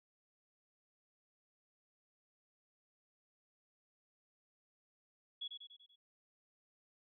sine tone with echo, 3365 Hz, G#7, 22 cents sharp, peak -40 dBFS, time 5.41-5.48 s, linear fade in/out 10 ms, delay 96 ms, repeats 5, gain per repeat -5 dB, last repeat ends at 5.96 s, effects none

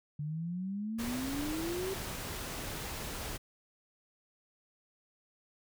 sine exponential sweep, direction up, 145.2 to 392 Hz, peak -34 dBFS, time 0.19-1.94 s, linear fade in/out 5 ms
pink noise, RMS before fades -40 dBFS, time 0.98-3.38 s, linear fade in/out 20 ms
effects none

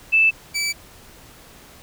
sine / 20% pulse tone pair in turn, 2637 / 2308 Hz, E7 / D7, 0 / -31 cents, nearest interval major second, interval 231 cents, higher first, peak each -12 / -16 dBFS, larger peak first, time 0.12-0.31 / 0.54-0.73 s, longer neither, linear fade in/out 20 ms, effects pink hiss -46 dBFS RMS until 1.82 s

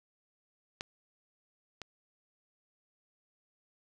clicks, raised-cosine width 0.2 ms, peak -19 / -24 dBFS, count 2, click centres 0.809 / 1.817 s, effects none

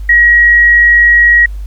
sine tone, 1902 Hz, A#6, 34 cents sharp, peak -3 dBFS, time 0.09-1.46 s, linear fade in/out 5 ms, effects added 50 Hz sine -19 dBFS peak until 1.66 s + pink hiss -47 dBFS RMS until 1.66 s

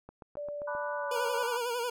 click train, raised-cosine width 1 ms, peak -32 dBFS, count 6, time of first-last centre 0.09-0.751 s, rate 7.57 Hz
sine tone with pitch glide, 584 to 557 Hz, D5 to C#5, -10 to +8 cents, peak -35 dBFS, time 0.37-1.43 s, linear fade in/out 0 ms, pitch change -82 cents, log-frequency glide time 0.97-1.21 s
sine chord, B minor seventh, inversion third, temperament equal, 880 / 987.8 / 1174.7 / 1480 Hz, A5 / B5 / D6 / F#6, 0 / 0 / 0 / 0 cents, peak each -42 / -37 / -43 / -39 dBFS, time 0.67-1.58 s, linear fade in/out 10 ms
25% pulse tone with vibrato, 480 Hz, B4, 49 cents flat, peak -27 dBFS, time 1.11-1.9 s, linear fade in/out 5 ms, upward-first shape sine, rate 11 Hz, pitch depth 68 cents each way
effects none

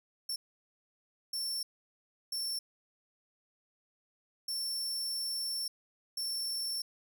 sawtooth tone bursts at uneven times, 5420 Hz, E8, 47 cents sharp, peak -31 dBFS, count 5, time 0.29-0.36 / 1.33-1.63 / 2.32-2.59 / 4.48-5.68 / 6.17-6.82 s, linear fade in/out 5 ms, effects none

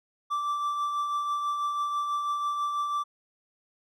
triangle tone with tremolo, 1169 Hz, D6, 8 cents flat, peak -23 dBFS, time 0.3-3.04 s, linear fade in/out 20 ms, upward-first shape triangle, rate 6.1 Hz, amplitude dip 40%, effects none

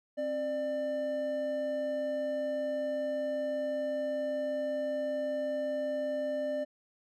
triangle tone pair together, 265.4 / 595.8 Hz, C4 / D5, +25 / +25 cents, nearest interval octave + major second, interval 1400 cents, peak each -37 / -29 dBFS, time 0.17-6.65 s, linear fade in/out 20 ms, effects none

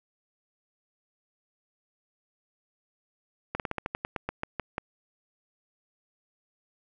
slowing click train, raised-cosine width 0.5 ms, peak -15 dBFS, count 13, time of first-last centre 3.55-4.781 s, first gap 48 ms, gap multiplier 1.13, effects none

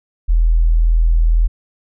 sine tone, 41.01 Hz, E1, 8 cents flat, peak -9 dBFS, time 0.28-1.48 s, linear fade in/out 20 ms, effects none

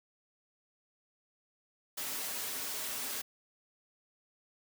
white noise with comb filter, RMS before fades -38 dBFS, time 1.97-3.22 s, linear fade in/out 10 ms, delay 5.8 ms, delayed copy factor -0.5, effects high-pass 150 Hz 12 dB/octave

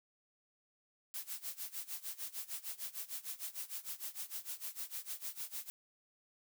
blue noise with tremolo, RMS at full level -41 dBFS, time 1.14-5.7 s, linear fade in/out 0 ms, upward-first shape sine, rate 6.6 Hz, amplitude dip 90%, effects none

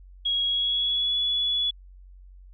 sine tone with pitch glide, 3309 to 3408 Hz, G#7 to G#7, -7 to +44 cents, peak -22 dBFS, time 0.25-1.71 s, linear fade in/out 10 ms, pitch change +51 cents, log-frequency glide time 0.45-1.17 s, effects added 46 Hz sine -45 dBFS peak until 2.53 s

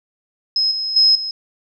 sine tone with level steps, 5130 Hz, E8, 48 cents flat, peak -14 / -20 / -9 / -22 dBFS, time 0.56-1.31 s, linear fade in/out 2 ms, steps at 0.71 / 0.96 / 1.15 s, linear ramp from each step 5 ms, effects none

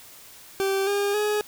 40% pulse tone with pitch steps, 389.3 / 404.2 / 419.7 Hz, G4 / G#4 / G#4, -12 / -47 / +18 cents, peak -21 dBFS, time 0.6-1.41 s, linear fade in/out 0 ms, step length 270 ms, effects white hiss -47 dBFS RMS until 1.47 s

